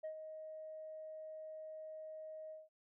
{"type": "tone with ADSR envelope", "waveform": "sine", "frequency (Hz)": 627, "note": "D#5", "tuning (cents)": 13, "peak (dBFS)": -38, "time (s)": [0.03, 2.69], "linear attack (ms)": 17, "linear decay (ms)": 91, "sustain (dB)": -8, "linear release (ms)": 180, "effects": ["noise-tail reverb RT60 0.1 s tail -24 dB re dry", "tanh soft clip ceiling -39 dBFS"]}